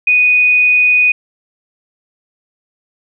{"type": "tone", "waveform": "sine", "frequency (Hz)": 2482, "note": "D#7", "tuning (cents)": -5, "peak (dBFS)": -7, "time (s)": [0.07, 1.12], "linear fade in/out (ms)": 5, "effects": []}